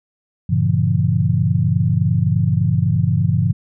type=chord; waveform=sine; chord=G diminished seventh; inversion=none; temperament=just; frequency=98 / 117.6 / 141.12 / 169.34 Hz; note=G2 / Bb2 / Db3 / Fb3; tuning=0 / +16 / +31 / +47 cents; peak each=-19 dBFS; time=0.49-3.53 s; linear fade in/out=10 ms; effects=none